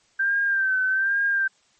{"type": "tone with vibrato", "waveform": "sine", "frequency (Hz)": 1568, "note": "G6", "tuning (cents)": 0, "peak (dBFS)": -19, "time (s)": [0.19, 1.48], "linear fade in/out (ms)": 10, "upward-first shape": "sine", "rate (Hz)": 1.2, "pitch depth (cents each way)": 55, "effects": ["white hiss -62 dBFS RMS until 1.79 s", "MP3 32 kbps"]}